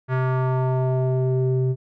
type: tone with low-pass filter sweep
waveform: square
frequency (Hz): 129.3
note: C3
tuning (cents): -20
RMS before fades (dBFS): -21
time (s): 0.08-1.76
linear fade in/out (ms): 50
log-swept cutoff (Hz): 1600 to 300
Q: 2
effects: none